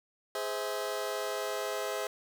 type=chord; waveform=sawtooth; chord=Ab augmented; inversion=none; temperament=just; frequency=415.3 / 519.1 / 648.9 Hz; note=Ab4 / C5 / E5; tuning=0 / -14 / -27 cents; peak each=-33 dBFS; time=0.35-2.07 s; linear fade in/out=2 ms; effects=none